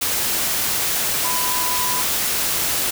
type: tone in noise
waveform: sine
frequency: 998 Hz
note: B5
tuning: 18 cents sharp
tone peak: -25 dBFS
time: 1.24-2.02 s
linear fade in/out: 10 ms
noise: white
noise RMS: -21 dBFS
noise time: 0.01-2.91 s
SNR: -7 dB
effects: none